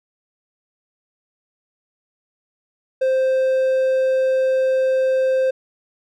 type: tone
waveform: triangle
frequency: 523.3 Hz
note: C5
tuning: in tune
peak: -13 dBFS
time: 3.01-5.51 s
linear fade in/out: 10 ms
effects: none